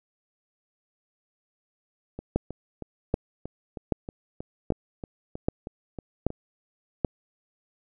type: two click trains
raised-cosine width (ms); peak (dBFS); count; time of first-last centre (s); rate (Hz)
2; -22 / -9; 14 / 7; 2.19-6.304 / 2.36-7.047; 3.16 / 1.28
effects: none